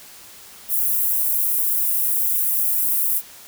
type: high-pass noise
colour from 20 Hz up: white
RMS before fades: -20 dBFS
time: 0.68-3.22 s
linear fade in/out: 50 ms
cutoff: 11000 Hz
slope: 24 dB/octave
effects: white hiss -43 dBFS RMS until 3.47 s